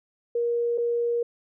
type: tone with dropouts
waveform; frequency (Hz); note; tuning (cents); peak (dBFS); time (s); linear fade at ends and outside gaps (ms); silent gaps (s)
sine; 472.9; A#4; +25; -22; 0.35-1.23; 5; 0.777-0.781
effects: none